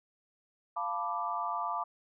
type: chord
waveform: sine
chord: B half-diminished seventh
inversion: second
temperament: equal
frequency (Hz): 698.5 / 880 / 987.8 / 1174.7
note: F5 / A5 / B5 / D6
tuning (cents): 0 / 0 / 0 / 0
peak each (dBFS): -38 / -38 / -37 / -35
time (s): 0.76-1.84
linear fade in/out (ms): 10
effects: none